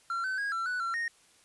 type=tone with pitch steps; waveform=triangle; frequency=1367 / 1526 / 1641 / 1351 / 1483 / 1360 / 1857 Hz; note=F6 / G6 / G#6 / E6 / F#6 / F6 / A#6; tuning=-37 / -47 / -21 / +42 / +4 / -46 / -7 cents; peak=-28 dBFS; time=0.1-1.08 s; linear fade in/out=2 ms; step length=140 ms; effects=white hiss -62 dBFS RMS until 1.44 s + resampled to 24000 Hz